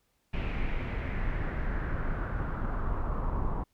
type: noise with low-pass filter sweep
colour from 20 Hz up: brown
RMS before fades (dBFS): -31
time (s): 0.33-3.64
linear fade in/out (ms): 10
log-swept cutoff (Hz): 2600 to 1000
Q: 3.2
effects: pink hiss -74 dBFS RMS until 3.73 s